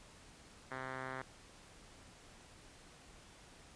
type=tone with low-pass filter; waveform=5% pulse; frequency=130.81 Hz; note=C3; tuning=in tune; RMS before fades=-44 dBFS; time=0.71-1.22 s; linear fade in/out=2 ms; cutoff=2000 Hz; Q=2.1; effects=pink hiss -59 dBFS RMS until 3.75 s + resampled to 22050 Hz